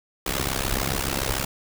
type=noise with amplitude modulation; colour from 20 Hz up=pink; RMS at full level=-22 dBFS; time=0.26-1.45 s; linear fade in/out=5 ms; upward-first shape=sine; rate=67 Hz; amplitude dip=95%; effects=none